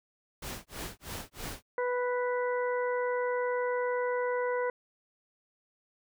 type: noise with tremolo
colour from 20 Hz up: pink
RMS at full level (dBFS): -38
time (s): 0.42-1.63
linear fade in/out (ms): 5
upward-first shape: sine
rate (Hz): 3.1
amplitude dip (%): 100
type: harmonic tone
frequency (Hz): 493.6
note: B4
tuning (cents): -1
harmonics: 1 / 2 / 3 / 4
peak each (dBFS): -29 / -35 / -39 / -41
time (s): 1.78-4.7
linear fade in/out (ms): 2
effects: none